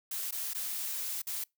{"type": "noise with dropouts", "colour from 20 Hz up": "blue", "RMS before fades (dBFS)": -36, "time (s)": [0.11, 1.44], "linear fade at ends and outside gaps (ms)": 5, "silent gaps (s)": [[0.31, 0.323], [0.535, 0.547], [1.219, 1.269]], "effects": ["noise-tail reverb RT60 0.2 s tail -26 dB re dry"]}